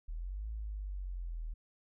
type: linear two-way sweep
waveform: sine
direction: up then down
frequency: 37.28 to 55 to 38.43 Hz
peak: -37 dBFS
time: 0.08-1.54 s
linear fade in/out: 10 ms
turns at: 0.49 s
effects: none